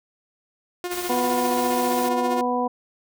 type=tone with tremolo; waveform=sawtooth; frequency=356 Hz; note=F4; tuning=33 cents sharp; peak=-21 dBFS; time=0.84-2.41 s; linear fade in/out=0 ms; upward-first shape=sine; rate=15 Hz; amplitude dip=60%
type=noise; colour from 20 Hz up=white; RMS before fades=-33 dBFS; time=0.91-2.09 s; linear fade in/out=5 ms
type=harmonic tone; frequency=246.9 Hz; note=B3; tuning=in tune; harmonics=1 / 2 / 3 / 4; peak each=-26 / -26 / -26 / -26 dBFS; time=1.09-2.68 s; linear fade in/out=10 ms
effects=none